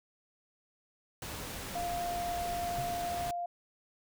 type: noise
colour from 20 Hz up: pink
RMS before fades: -41 dBFS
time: 1.22-3.31 s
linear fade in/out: 2 ms
type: tone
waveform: sine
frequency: 698.5 Hz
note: F5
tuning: in tune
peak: -33 dBFS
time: 1.75-3.46 s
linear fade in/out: 5 ms
type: tone with exponential decay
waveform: triangle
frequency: 131.5 Hz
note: C3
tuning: 9 cents sharp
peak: -31 dBFS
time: 2.78-2.97 s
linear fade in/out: 5 ms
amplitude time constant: 40 ms
effects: none